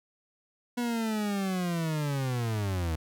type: linear sweep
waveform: 40% pulse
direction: down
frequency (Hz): 244.4 to 77.1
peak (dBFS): -27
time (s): 0.77-2.96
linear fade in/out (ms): 10
effects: none